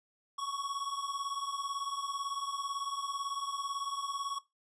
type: beating tone pair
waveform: square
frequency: 1108.7 / 1126.7 Hz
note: C#6 / C#6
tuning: 0 / +28 cents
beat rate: 18 Hz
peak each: -37 / -40 dBFS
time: 0.38-4.39 s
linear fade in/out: 10 ms
effects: noise-tail reverb RT60 0.2 s tail -18 dB re dry + resampled to 22050 Hz